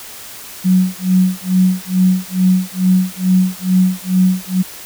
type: tone with tremolo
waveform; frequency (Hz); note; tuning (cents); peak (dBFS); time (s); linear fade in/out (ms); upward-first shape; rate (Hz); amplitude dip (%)
sine; 185; F#3; 0; -7; 0.64-4.63; 20; sine; 2.3; 100
effects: white hiss -33 dBFS RMS until 4.85 s